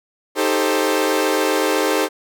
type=chord; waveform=sawtooth; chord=A half-diminished seventh; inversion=second; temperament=equal with one note detuned; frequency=311.1 / 392 / 440 / 527.2 Hz; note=Eb4 / G4 / A4 / C5; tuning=0 / 0 / 0 / +13 cents; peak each=-18 dBFS; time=0.35-2.09 s; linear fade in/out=50 ms; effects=none